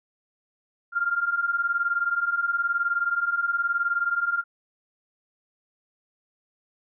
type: beating tone pair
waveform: sine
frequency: 1383 / 1402 Hz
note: F6 / F6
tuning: -17 / +6 cents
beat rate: 19 Hz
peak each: -27 / -24 dBFS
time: 0.92-4.44 s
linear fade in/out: 50 ms
effects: none